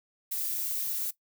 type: noise with amplitude modulation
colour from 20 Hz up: violet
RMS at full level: -29 dBFS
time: 0.31-1.11 s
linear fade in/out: 10 ms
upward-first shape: sine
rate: 267 Hz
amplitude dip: 65%
effects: noise-tail reverb RT60 0.1 s tail -17 dB re dry